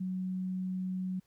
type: tone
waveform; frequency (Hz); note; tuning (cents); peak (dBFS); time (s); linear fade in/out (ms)
sine; 185.5; F#3; +5; -32; 0-1.2; 10
effects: pink hiss -73 dBFS RMS until 1.26 s